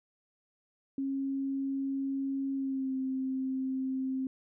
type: tone with pitch glide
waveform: sine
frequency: 272 to 263 Hz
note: C#4 to C4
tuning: -33 to +9 cents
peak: -30 dBFS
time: 0.98-4.27 s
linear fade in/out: 2 ms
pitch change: -58 cents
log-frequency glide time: 2.54-2.95 s
effects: none